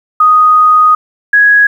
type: tone pair in turn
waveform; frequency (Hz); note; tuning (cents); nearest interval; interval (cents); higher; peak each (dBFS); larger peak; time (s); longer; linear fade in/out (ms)
sine; 1244.5 / 1664.9; D#6 / G#6; 0 / +4; perfect fourth; 504; second; -3; neither; 0.2-0.95 / 1.33-1.67; first; 5
effects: 7-bit